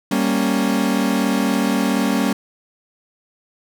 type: chord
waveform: 40% pulse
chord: G diminished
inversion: none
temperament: equal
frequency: 196 / 233.1 / 277.2 Hz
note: G3 / Bb3 / Db4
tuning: 0 / 0 / 0 cents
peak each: -20 dBFS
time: 0.11-2.33 s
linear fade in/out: 5 ms
effects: none